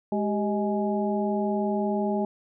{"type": "harmonic tone with a mistuned harmonic", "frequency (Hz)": 208.7, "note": "G#3", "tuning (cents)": 9, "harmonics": [1, 2, 3, 4], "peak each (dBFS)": [-26, -29, -31, -32], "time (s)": [0.12, 2.25], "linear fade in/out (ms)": 2, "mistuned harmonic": 2, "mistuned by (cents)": -110, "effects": []}